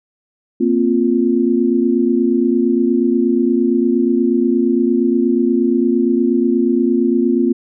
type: chord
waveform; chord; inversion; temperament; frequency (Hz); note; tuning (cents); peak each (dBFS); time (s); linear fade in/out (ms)
sine; Bb suspended second; none; equal; 233.1 / 261.6 / 349.2; Bb3 / C4 / F4; 0 / 0 / 0; -16; 0.6-7.53; 10
effects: none